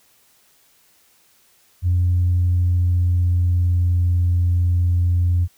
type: tone with pitch glide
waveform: sine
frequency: 88.9 to 87.83 Hz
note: F2 to F2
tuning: +31 to +10 cents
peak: -13 dBFS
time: 1.82-5.48 s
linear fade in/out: 50 ms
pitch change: -21 cents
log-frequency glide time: 2.16-4.19 s
effects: tanh soft clip ceiling -11 dBFS + white hiss -57 dBFS RMS until 5.57 s